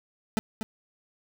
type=tone with echo; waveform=40% pulse; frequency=220 Hz; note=A3; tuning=in tune; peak=-21 dBFS; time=0.37-0.39 s; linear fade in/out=0 ms; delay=240 ms; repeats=1; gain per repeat=-8 dB; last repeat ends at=0.63 s; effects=none